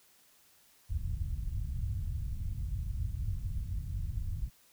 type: low-pass noise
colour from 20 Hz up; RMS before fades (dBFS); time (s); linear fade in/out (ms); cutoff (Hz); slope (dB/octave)
white; -35; 0.89-4.5; 20; 100; 24
effects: white hiss -64 dBFS RMS until 4.72 s